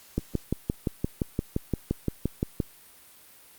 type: click train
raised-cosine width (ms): 3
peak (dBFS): -12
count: 15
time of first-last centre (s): 0.18-2.602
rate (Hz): 5.78
effects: white hiss -53 dBFS RMS until 3.58 s + Opus 48 kbps